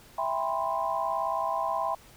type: chord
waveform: sine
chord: C major seventh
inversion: first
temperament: equal with one note detuned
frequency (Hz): 659.3 / 795.9 / 987.8 / 1046.5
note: E5 / G5 / B5 / C6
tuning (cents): 0 / +26 / 0 / 0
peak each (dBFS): -32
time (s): 0.18-1.95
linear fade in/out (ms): 5
effects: pink hiss -54 dBFS RMS until 2.16 s